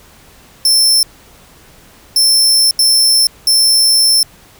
sawtooth tone bursts at uneven times, 5340 Hz, E8, 22 cents sharp, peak -5 dBFS, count 4, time 0.65-1.03 / 2.16-2.71 / 2.79-3.27 / 3.47-4.23 s, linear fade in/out 2 ms, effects pink hiss -43 dBFS RMS until 4.59 s

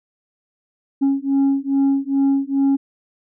sine beating tone pair, 273.6 / 276 Hz, C#4 / C#4, -23 / -7 cents, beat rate 2.4 Hz, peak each -16 dBFS, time 1.01-2.77 s, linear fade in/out 20 ms, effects tanh soft clip ceiling -12 dBFS

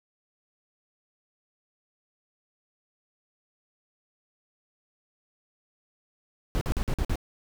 brown noise bursts, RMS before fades -26 dBFS, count 6, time 6.55-7.157 s, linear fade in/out 0 ms, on 62 ms, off 47 ms, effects none

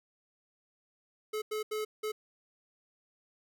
square tone bursts at uneven times, 429.4 Hz, A4, 42 cents flat, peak -33 dBFS, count 4, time 1.33-1.42 / 1.51-1.63 / 1.71-1.85 / 2.03-2.12 s, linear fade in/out 10 ms, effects none

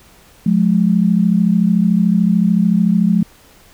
sine tone pair together, 178.5 / 212.1 Hz, F3 / G#3, +38 / +37 cents, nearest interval minor third, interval 299 cents, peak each -13 dBFS, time 0.46-3.23 s, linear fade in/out 5 ms, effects pink hiss -47 dBFS RMS until 3.73 s

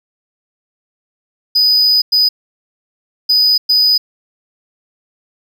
triangle tone bursts at uneven times, 4978 Hz, D#8, in tune, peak -7 dBFS, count 4, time 1.55-2.02 / 2.12-2.29 / 3.29-3.58 / 3.69-3.98 s, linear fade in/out 10 ms, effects none

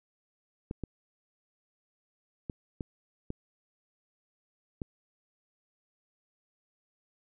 clicks, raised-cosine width 3 ms, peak -22 dBFS, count 6, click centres 0.711 / 0.837 / 2.498 / 2.808 / 3.304 / 4.818 s, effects none

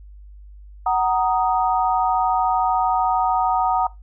sine chord, D# minor, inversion first, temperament just, 746.7 / 933.4 / 1244.5 Hz, F#5 / A#5 / D#6, +16 / +2 / 0 cents, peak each -19 / -21 / -24 dBFS, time 0.86-3.87 s, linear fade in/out 5 ms, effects noise-tail reverb RT60 0.2 s tail -19 dB re dry + added 50 Hz sine -39 dBFS peak until 4.02 s

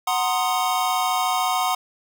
square chord, C half-diminished seventh, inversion second, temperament equal, 740 / 932.3 / 1046.5 / 1244.5 Hz, Gb5 / Bb5 / C6 / Eb6, 0 / 0 / 0 / 0 cents, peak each -24 / -29 / -26 / -28 dBFS, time 0.07-1.75 s, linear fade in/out 5 ms, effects none

